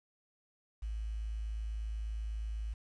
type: tone with quantisation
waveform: sine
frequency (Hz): 54.1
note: A1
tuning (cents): -29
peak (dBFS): -35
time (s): 0.82-2.74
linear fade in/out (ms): 10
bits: 10
effects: resampled to 22050 Hz